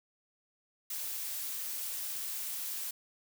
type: noise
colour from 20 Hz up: blue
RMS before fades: -38 dBFS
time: 0.9-2.91 s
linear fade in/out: 5 ms
effects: none